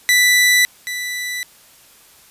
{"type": "tone pair in turn", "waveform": "sawtooth", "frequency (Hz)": [1980, 1980], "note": ["B6", "B6"], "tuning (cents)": [4, 4], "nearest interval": "unison", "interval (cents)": 0, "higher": "neither", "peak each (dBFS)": [-7, -19], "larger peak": "first", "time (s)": [[0.09, 0.65], [0.87, 1.43]], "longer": "neither", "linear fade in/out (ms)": 0, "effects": ["white hiss -48 dBFS RMS until 2.3 s", "resampled to 32000 Hz"]}